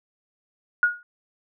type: tone with exponential decay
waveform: sine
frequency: 1443 Hz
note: F#6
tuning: 44 cents flat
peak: -12 dBFS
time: 0.83-1.03 s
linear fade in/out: 1 ms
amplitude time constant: 43 ms
effects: none